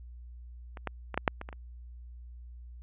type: clicks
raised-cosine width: 0.5 ms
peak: -28 / -17 / -21 / -12 / -7 / -23 / -27 / -29 dBFS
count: 8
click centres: 0.772 / 0.873 / 1.143 / 1.176 / 1.278 / 1.414 / 1.489 / 1.528 s
effects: added 60 Hz sine -44 dBFS peak until 2.82 s + resampled to 8000 Hz